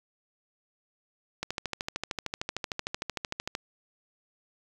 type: click train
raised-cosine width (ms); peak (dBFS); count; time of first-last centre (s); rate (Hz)
0.2; -14; 29; 1.43-3.551; 13.2
effects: 7-bit